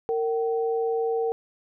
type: tone pair together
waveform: sine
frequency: 458.6 / 765 Hz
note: A#4 / G5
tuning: -28 / -42 cents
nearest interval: major sixth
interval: 886 cents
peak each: -23 / -31 dBFS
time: 0.09-1.32 s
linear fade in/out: 0 ms
effects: none